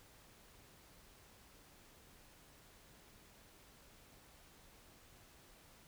silence, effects pink hiss -63 dBFS RMS until 5.87 s

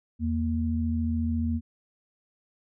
sine tone pair together, 82.41 / 233.1 Hz, E2 / A#3, 0 / 0 cents, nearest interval octave + tritone, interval 1800 cents, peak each -27 dBFS, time 0.19-1.61 s, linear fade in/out 50 ms, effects none

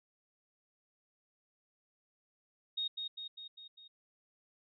sine tone with echo, 3729 Hz, A#7, in tune, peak -33 dBFS, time 2.77-2.88 s, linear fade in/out 10 ms, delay 200 ms, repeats 5, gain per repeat -4 dB, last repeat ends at 3.88 s, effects none

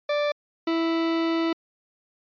40% pulse tone pair in turn, 587.3 / 329.6 Hz, D5 / E4, 0 / 0 cents, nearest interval minor seventh, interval 1000 cents, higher first, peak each -21 dBFS, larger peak neither, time 0.09-0.32 / 0.67-1.53 s, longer second, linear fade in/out 5 ms, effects resampled to 11025 Hz

